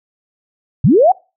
sine linear sweep, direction up, 99.3 to 784 Hz, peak -6 dBFS, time 0.84-1.12 s, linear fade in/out 5 ms, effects noise-tail reverb RT60 0.3 s tail -25 dB re dry

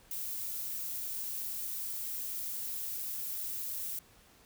violet noise, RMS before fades -38 dBFS, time 0.11-3.99 s, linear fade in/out 2 ms, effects pink hiss -61 dBFS RMS until 4.45 s

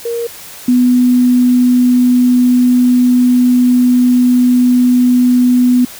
sine tone pair in turn, 468.2 / 248 Hz, A#4 / B3, +8 / +7 cents, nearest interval major seventh, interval 1101 cents, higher first, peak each -15 / -6 dBFS, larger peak second, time 0.05-0.27 / 0.68-5.85 s, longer second, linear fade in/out 5 ms, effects white hiss -32 dBFS RMS until 5.99 s

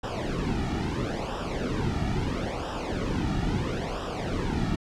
brown noise with flanger, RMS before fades -29 dBFS, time 0.03-4.76 s, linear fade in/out 10 ms, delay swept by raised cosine 0.46 to 1.96 ms, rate 0.75 Hz, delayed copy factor -0.8, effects low-pass 6000 Hz 12 dB/octave

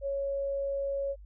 sine tone, 554.4 Hz, C#5, in tune, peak -29 dBFS, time 0.01-1.16 s, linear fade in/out 50 ms, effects added 50 Hz sine -46 dBFS peak until 1.25 s

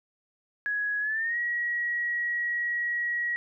sine tone with pitch glide, 1672 to 1909.6 Hz, G#6 to A#6, +11 to +41 cents, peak -26 dBFS, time 0.66-3.36 s, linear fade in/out 0 ms, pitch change +230 cents, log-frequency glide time 1-1.38 s, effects none

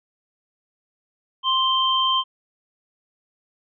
sine tone pair together, 1046.5 / 3136 Hz, C6 / G7, 0 / 0 cents, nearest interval octave + perfect fifth, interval 1900 cents, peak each -20 dBFS, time 1.43-2.24 s, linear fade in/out 50 ms, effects none

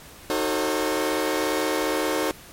sawtooth chord, D# diminished seventh, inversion none, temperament just, 311.1 / 373.4 / 448 / 537.6 Hz, D#4 / F#4 / A4 / C5, 0 / +16 / +31 / +47 cents, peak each -23 / -25 / -24 / -24 dBFS, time 0.3-2.31 s, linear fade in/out 0 ms, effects pink hiss -45 dBFS RMS until 2.52 s + MP3 64 kbps

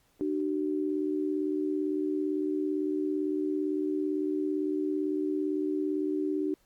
sine tone pair together, 302 / 379.8 Hz, D4 / F#4, +48 / +45 cents, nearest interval major third, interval 397 cents, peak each -29 / -31 dBFS, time 0.21-6.54 s, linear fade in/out 0 ms, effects pink hiss -68 dBFS RMS until 6.65 s + Opus 48 kbps

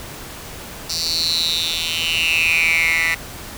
10% pulse tone with high-pass filter sweep, 164.81 Hz, E3, in tune, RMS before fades -19 dBFS, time 0.89-3.15 s, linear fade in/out 10 ms, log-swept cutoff 4900 to 1900 Hz, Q 9.1, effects pink hiss -34 dBFS RMS until 3.57 s

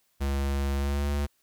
square tone with pitch glide, 69.3 to 71.74 Hz, C#2 to D2, 0 to -40 cents, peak -26 dBFS, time 0.2-1.27 s, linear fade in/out 20 ms, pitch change +60 cents, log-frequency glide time 0.74-1.1 s, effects white hiss -70 dBFS RMS until 1.42 s

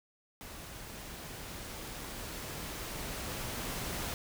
pink noise with level ramp, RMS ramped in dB -47 to -37 dBFS, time 0.41-4.14 s, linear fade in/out 0 ms, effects none

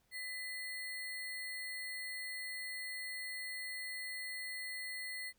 sine tone with sample-and-hold, 2000 Hz, B6, 21 cents sharp, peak -40 dBFS, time 0.11-5.33 s, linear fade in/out 50 ms, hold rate 6300 Hz, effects pink hiss -75 dBFS RMS until 5.38 s

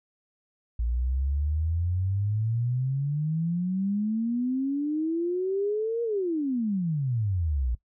sine exponential two-way sweep, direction up then down, 56.6 to 473.6 to 56.6 Hz, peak -24 dBFS, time 0.79-7.75 s, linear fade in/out 5 ms, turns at 6.03 s, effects noise-tail reverb RT60 0.1 s tail -19 dB re dry

